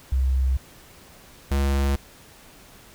sine / square tone pair in turn, 65.41 / 69.12 Hz, C2 / C#2, 0 / -4 cents, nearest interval minor second, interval 96 cents, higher second, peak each -18 / -20 dBFS, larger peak first, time 0.12-0.57 / 1.51-1.96 s, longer neither, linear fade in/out 5 ms, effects pink hiss -49 dBFS RMS until 2.94 s

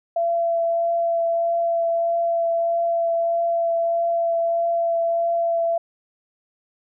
sine tone with vibrato, 675 Hz, E5, 41 cents sharp, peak -18 dBFS, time 0.16-5.78 s, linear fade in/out 5 ms, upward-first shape triangle, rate 1.6 Hz, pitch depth 12 cents each way, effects none

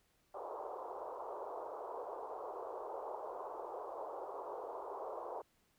pink band-pass noise, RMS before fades -45 dBFS, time 0.34-5.42 s, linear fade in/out 5 ms, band 400 to 1100 Hz, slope 48 dB/octave, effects pink hiss -75 dBFS RMS until 5.78 s

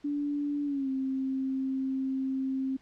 sine tone with pitch glide, 289.5 to 265.5 Hz, D4 to C4, -25 to +25 cents, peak -28 dBFS, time 0.04-2.77 s, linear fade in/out 10 ms, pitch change -150 cents, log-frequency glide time 0.65-0.89 s, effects pink hiss -63 dBFS RMS until 2.81 s + low-pass 5000 Hz 12 dB/octave

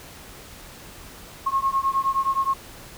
sine beating tone pair, 1078 / 1087.6 Hz, C#6 / C#6, -49 / -33 cents, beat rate 9.6 Hz, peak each -23 dBFS, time 1.46-2.54 s, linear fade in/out 10 ms, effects pink hiss -43 dBFS RMS until 2.97 s

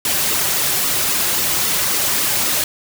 white noise with flanger, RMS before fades -18 dBFS, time 0.05-2.64 s, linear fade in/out 2 ms, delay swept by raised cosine 1.2 to 4.5 ms, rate 3.7 Hz, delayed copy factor -0.55, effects none

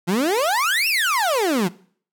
30% pulse exponential two-way sweep, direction up then down, 164.81 to 2794 to 164.81 Hz, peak -15 dBFS, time 0.07-1.69 s, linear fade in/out 20 ms, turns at 0.88 s, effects noise-tail reverb RT60 0.5 s tail -20 dB re dry

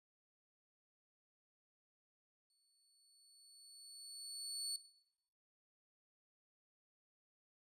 30% pulse tone with exponential growth, 4435 Hz, C#8, in tune, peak -35 dBFS, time 2.5-4.76 s, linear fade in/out 1 ms, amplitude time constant 490 ms, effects noise-tail reverb RT60 0.8 s tail -17 dB re dry + resampled to 32000 Hz

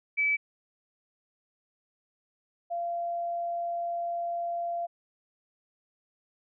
sine tone pair in turn, 2300 / 688 Hz, D7 / F5, -37 / -26 cents, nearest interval octave + major sixth, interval 2089 cents, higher first, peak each -23 / -29 dBFS, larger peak first, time 0.17-0.37 / 2.7-4.87 s, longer second, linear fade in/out 20 ms, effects none

